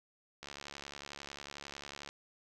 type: click train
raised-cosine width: 0.2 ms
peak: -27 dBFS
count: 119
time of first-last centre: 0.43-2.09 s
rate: 71.1 Hz
effects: none